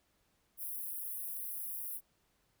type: high-pass noise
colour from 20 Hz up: white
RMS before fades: -41 dBFS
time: 0.57-2.01 s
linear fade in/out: 50 ms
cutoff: 9800 Hz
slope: 96 dB/octave
effects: pink hiss -75 dBFS RMS until 2.6 s